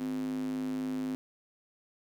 square tone with high-pass filter, 51.91 Hz, G#1, in tune, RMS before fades -34 dBFS, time 0-1.15 s, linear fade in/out 0 ms, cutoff 250 Hz, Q 7.8, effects none

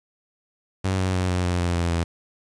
sawtooth tone with pitch steps, 94.9 / 93.32 / 91.77 / 90.25 / 88.75 / 87.28 / 85.83 / 84.4 Hz, F#2 / F#2 / F#2 / F#2 / F2 / F2 / F2 / E2, +44 / +15 / -14 / -43 / +28 / -1 / -30 / +41 cents, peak -17 dBFS, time 0.84-2.04 s, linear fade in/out 10 ms, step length 150 ms, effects resampled to 22050 Hz + 8-bit

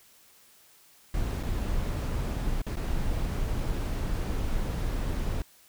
brown noise with dropouts, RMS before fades -29 dBFS, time 1.14-5.42 s, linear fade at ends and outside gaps 2 ms, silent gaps 1.429-1.433 / 2.618-2.665 / 2.757-2.769 s, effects white hiss -58 dBFS RMS until 5.68 s

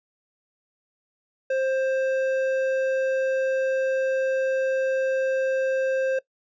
triangle tone with hard clipping, 528 Hz, C5, 16 cents sharp, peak -23 dBFS, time 1.5-6.19 s, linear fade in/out 5 ms, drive 12 dB, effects noise-tail reverb RT60 0.1 s tail -20 dB re dry + resampled to 16000 Hz

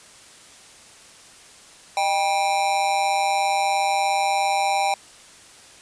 square tone with amplitude modulation, 791 Hz, G5, 15 cents sharp, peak -16 dBFS, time 1.97-4.94 s, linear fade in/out 2 ms, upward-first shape sine, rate 177 Hz, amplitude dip 80%, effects white hiss -47 dBFS RMS until 5.81 s + resampled to 22050 Hz

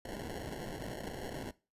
violet noise with sample-and-hold, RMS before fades -42 dBFS, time 0.05-1.51 s, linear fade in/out 5 ms, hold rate 1225 Hz, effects noise-tail reverb RT60 0.3 s tail -19 dB re dry + resampled to 32000 Hz

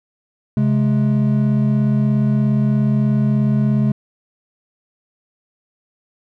triangle tone pair together, 134 / 210.9 Hz, C3 / G#3, +42 / +27 cents, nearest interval minor sixth, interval 785 cents, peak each -14 dBFS, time 0.57-3.92 s, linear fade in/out 2 ms, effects none

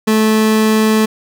30% pulse tone, 217.8 Hz, A3, 17 cents flat, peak -7 dBFS, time 0.07-1.06 s, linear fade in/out 10 ms, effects none

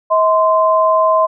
sine tone pair together, 639.3 / 1037 Hz, D#5 / C6, +47 / -16 cents, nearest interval minor sixth, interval 837 cents, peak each -12 dBFS, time 0.1-1.27 s, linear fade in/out 20 ms, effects none

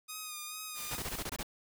5% pulse tone with vibrato, 1237 Hz, D#6, 10 cents flat, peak -29 dBFS, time 0.08-0.98 s, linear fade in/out 20 ms, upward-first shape sine, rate 2.3 Hz, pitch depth 38 cents each way
white noise, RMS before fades -44 dBFS, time 0.74-1.26 s, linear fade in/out 50 ms
pink noise bursts, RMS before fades -38 dBFS, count 8, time 0.91-1.431 s, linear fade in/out 5 ms, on 45 ms, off 23 ms
effects none

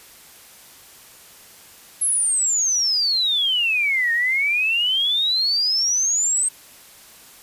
sine exponential two-way sweep, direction down then up, 11175 to 1835 to 8420 Hz, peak -17 dBFS, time 2.01-6.49 s, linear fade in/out 10 ms, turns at 4.12 s, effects white hiss -46 dBFS RMS until 7.42 s + resampled to 32000 Hz

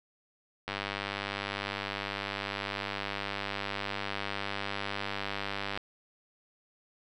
click train, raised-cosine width 0.3 ms, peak -17 dBFS, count 510, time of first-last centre 0.68-5.775 s, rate 99.9 Hz, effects none

